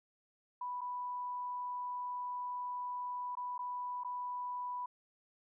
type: tone with dropouts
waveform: sine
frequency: 987.8 Hz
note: B5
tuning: in tune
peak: -37 dBFS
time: 0.61-4.86 s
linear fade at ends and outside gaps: 5 ms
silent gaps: 0.809-0.814 / 3.353-3.37 / 3.58-3.59 / 4.036-4.046 s
effects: none